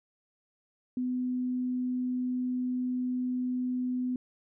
sine tone, 251.2 Hz, B3, 30 cents sharp, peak -28 dBFS, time 0.97-4.16 s, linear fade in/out 2 ms, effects none

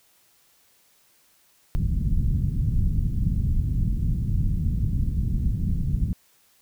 pink low-pass noise, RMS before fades -23 dBFS, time 1.75-6.13 s, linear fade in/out 0 ms, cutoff 180 Hz, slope 24 dB/octave, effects white hiss -61 dBFS RMS until 6.61 s

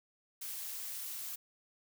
blue noise, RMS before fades -42 dBFS, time 0.41-1.36 s, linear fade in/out 10 ms, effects none

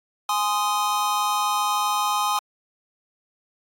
square chord, Ab major, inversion none, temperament just, 830.6 / 1038.3 / 1245.9 Hz, Ab5 / C6 / Eb6, 0 / -14 / +2 cents, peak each -26 dBFS, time 0.29-2.39 s, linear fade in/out 2 ms, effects AAC 64 kbps

